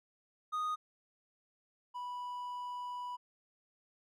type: tone pair in turn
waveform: triangle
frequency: 1240 / 984.2 Hz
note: D#6 / B5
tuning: -6 / -6 cents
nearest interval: major third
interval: 400 cents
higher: first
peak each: -31 / -37 dBFS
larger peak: first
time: 0.52-0.76 / 1.94-3.17 s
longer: second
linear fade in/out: 20 ms
effects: none